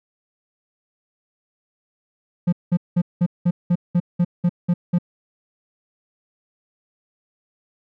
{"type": "tone bursts", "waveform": "triangle", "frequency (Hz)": 175.1, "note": "F3", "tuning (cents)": 5, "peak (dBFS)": -12, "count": 11, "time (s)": [2.47, 4.986], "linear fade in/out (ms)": 10, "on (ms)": 56, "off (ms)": 190, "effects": []}